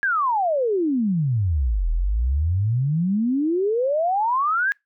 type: exponential two-way sweep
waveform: sine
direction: down then up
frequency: 1676 to 38.62 to 1676 Hz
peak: -18 dBFS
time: 0.03-4.72 s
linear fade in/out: 0 ms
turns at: 1.9 s
effects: noise-tail reverb RT60 0.2 s tail -26 dB re dry